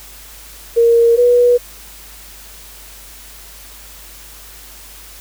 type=tone pair in turn; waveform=sine; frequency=466.2 / 486.1 Hz; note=A#4 / B4; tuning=0 / -28 cents; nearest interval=minor second; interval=72 cents; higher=second; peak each=-7 dBFS; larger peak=neither; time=0.76-1.17 / 1.17-1.58 s; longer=neither; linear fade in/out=20 ms; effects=added 50 Hz sine -41 dBFS peak until 5.2 s + white hiss -38 dBFS RMS until 5.2 s